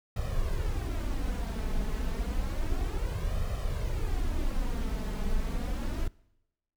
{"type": "noise with flanger", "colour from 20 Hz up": "brown", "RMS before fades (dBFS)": -30, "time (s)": [0.16, 6.08], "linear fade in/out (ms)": 5, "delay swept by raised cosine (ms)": [1.6, 4.7], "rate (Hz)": 0.3, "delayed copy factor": 0.65, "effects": ["noise-tail reverb RT60 0.9 s tail -23 dB re dry"]}